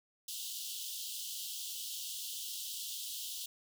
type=high-pass noise; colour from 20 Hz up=pink; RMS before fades=-42 dBFS; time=0.28-3.46 s; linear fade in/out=5 ms; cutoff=2900 Hz; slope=96 dB/octave; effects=none